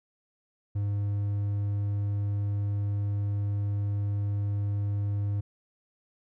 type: tone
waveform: triangle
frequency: 101.7 Hz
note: G#2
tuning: 36 cents flat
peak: -24 dBFS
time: 0.75-5.41 s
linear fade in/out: 10 ms
effects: none